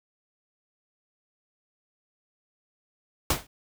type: noise with exponential decay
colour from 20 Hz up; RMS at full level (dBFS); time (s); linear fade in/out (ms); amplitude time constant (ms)
pink; -19; 3.3-3.47; 5; 36
effects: none